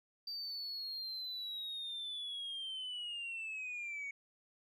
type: linear sweep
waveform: sine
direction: down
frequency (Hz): 4665 to 2219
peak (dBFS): -38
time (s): 0.27-4.11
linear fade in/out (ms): 5
effects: tanh soft clip ceiling -38 dBFS